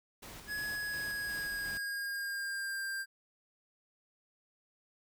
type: noise with tremolo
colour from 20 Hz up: pink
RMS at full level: -48 dBFS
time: 0.22-1.78 s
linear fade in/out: 10 ms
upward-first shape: square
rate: 2.8 Hz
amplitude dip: 35%
type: tone with pitch glide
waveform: square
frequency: 1683 to 1588.5 Hz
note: G#6 to G6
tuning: +23 to +23 cents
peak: -36 dBFS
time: 0.47-3.06 s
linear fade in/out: 50 ms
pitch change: -100 cents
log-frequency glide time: 0.66-2.84 s
effects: none